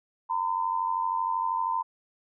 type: tone pair together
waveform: sine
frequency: 920.2 / 1013 Hz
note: A#5 / B5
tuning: -23 / +44 cents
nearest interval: major second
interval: 167 cents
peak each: -28 dBFS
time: 0.29-1.83 s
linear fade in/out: 20 ms
effects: none